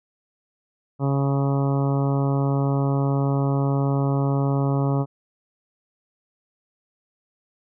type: harmonic tone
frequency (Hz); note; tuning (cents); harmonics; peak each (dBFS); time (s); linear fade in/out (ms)
138.59; C#3; 0; 1 / 2 / 3 / 4 / 5 / 6 / 7 / 8 / 9; -20 / -26 / -30 / -32 / -34 / -36 / -37 / -38 / -39; 0.99-5.06; 50
effects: none